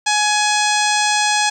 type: harmonic tone with a mistuned harmonic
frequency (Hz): 840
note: G#5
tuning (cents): +19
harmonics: 1 / 2 / 3 / 4 / 5 / 6 / 7 / 8 / 9 / 10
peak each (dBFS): -18 / -21 / -23 / -24 / -25 / -26 / -26 / -27 / -28 / -28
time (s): 0.06-1.5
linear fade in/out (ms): 10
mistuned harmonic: 8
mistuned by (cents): -16
effects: 8-bit

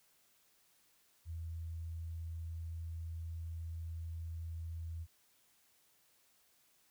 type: tone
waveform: sine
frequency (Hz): 82.41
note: E2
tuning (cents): 0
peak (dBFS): -40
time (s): 1.25-5.07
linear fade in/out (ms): 50
effects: white hiss -71 dBFS RMS until 6.9 s

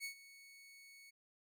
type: tone with ADSR envelope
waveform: sawtooth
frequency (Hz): 2217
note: C#7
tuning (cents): 0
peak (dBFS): -37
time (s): 0-1.11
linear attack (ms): 44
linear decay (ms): 97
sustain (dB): -17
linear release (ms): 17
effects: none

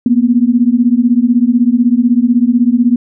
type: beating tone pair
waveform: sine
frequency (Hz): 233.1 / 249.1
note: A#3 / B3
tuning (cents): 0 / +15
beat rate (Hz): 16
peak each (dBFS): -10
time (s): 0.06-2.96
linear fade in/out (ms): 2
effects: none

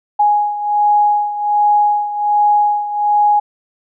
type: beating tone pair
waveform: sine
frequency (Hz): 830.6 / 831.9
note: G#5 / G#5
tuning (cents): 0 / +3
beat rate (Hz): 1.3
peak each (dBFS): -12 / -17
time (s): 0.19-3.4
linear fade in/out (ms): 10
effects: none

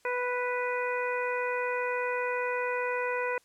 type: harmonic tone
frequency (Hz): 493.9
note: B4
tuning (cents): 0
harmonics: 1 / 2 / 3 / 4 / 5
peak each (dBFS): -31 / -34 / -36 / -37 / -38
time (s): 0.05-3.38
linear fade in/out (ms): 2
effects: white hiss -65 dBFS RMS until 3.44 s + low-pass 10000 Hz 12 dB/octave

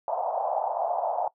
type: band-pass noise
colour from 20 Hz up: white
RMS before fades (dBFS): -28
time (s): 0.08-1.28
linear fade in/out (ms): 2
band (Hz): 620 to 840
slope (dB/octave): 48
effects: noise-tail reverb RT60 0.1 s tail -19 dB re dry

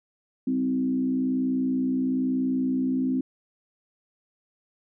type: tone with frequency modulation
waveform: sine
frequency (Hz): 259.9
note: C4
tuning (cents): -11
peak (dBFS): -22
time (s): 0.47-3.21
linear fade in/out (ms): 5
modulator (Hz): 61.1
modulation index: 0.65
effects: none

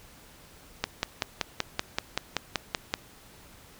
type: click train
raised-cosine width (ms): 0.2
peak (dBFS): -8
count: 12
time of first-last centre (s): 0.84-2.939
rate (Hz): 5.24
effects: pink hiss -53 dBFS RMS until 3.79 s

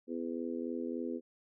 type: harmonic tone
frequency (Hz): 83.5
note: E2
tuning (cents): +23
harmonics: 3 / 4 / 5 / 6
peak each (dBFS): -38 / -40 / -42 / -44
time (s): 0.07-1.21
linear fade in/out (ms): 50
effects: none

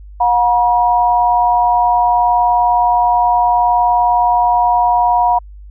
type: tone pair together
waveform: sine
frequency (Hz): 720 / 959.3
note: F#5 / A#5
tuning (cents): -47 / +49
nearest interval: perfect fourth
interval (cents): 496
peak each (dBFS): -12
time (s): 0.2-5.39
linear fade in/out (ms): 10
effects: added 50 Hz sine -32 dBFS peak until 5.7 s

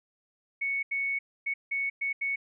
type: tone bursts at uneven times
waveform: sine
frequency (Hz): 2217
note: C#7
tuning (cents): 0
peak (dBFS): -27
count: 6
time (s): 0.61-0.83 / 0.91-1.19 / 1.46-1.54 / 1.71-1.9 / 2.01-2.13 / 2.21-2.36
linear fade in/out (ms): 10
effects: none

